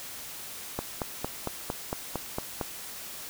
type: click train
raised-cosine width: 1 ms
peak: -15 dBFS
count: 9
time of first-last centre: 0.79-2.612 s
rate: 4.39 Hz
effects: white hiss -41 dBFS RMS until 3.29 s